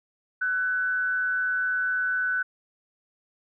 sine tone with frequency modulation, 1500 Hz, F#6, 23 cents sharp, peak -23 dBFS, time 0.41-2.43 s, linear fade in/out 10 ms, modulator 148 Hz, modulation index 0.36, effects none

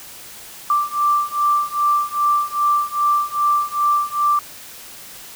sine beating tone pair, 1174.7 / 1177.2 Hz, D6 / D6, 0 / +4 cents, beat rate 2.5 Hz, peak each -19 / -18 dBFS, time 0.7-4.39 s, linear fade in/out 2 ms, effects white hiss -38 dBFS RMS until 5.35 s

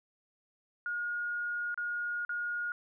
sine tone with dropouts, 1433 Hz, F6, 44 cents sharp, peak -32 dBFS, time 0.86-2.72 s, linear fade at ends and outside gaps 1 ms, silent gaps 1.744-1.776 / 2.25-2.293 s, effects none

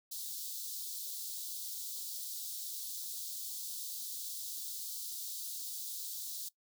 white high-pass noise, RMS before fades -42 dBFS, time 0.11-6.49 s, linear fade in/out 10 ms, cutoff 3600 Hz, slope 48 dB/octave, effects noise-tail reverb RT60 0.1 s tail -19 dB re dry

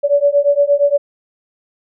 sine beating tone pair, 568 / 576.6 Hz, C#5 / D5, +42 / -32 cents, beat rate 8.6 Hz, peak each -13 dBFS, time 0.03-0.98 s, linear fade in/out 20 ms, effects none

